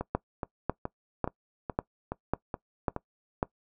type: two click trains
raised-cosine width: 1 ms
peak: -18 / -12 dBFS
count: 8 / 7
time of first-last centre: 0.01-2.964 / 0.15-3.429 s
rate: 2.37 / 1.83 Hz
effects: noise-tail reverb RT60 0.1 s tail -21 dB re dry